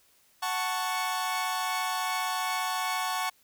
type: chord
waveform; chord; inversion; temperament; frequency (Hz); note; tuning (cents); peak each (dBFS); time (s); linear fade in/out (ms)
sawtooth; F# minor; none; equal; 740 / 880 / 1108.7; F#5 / A5 / C#6; 0 / 0 / 0; -29 / -30 / -28; 0.42-3.3; 10
effects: white hiss -64 dBFS RMS until 3.43 s